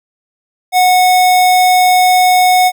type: tone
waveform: square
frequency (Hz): 733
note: F#5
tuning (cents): -16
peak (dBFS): -7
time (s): 0.72-2.72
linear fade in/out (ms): 50
effects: none